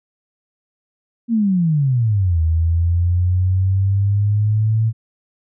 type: exponential two-way sweep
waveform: sine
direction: down then up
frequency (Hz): 238.9 to 80 to 112.9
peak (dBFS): -13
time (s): 1.28-4.93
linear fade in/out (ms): 50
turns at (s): 2.41
effects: none